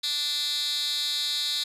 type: tone with high-pass filter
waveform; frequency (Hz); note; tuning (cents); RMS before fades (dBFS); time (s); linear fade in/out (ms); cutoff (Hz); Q
10% pulse; 293.7; D4; 0; -28; 0.03-1.64; 10; 3700; 6.1
effects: resampled to 32000 Hz